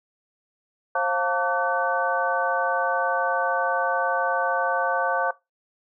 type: tone cluster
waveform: sine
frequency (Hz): 534 / 702 / 897 / 1150 / 1511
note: C5 / F5 / A5 / D6 / F#6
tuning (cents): +35 / +9 / +33 / -37 / +36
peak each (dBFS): -27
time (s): 0.95-5.31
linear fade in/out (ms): 5
effects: noise-tail reverb RT60 0.2 s tail -19 dB re dry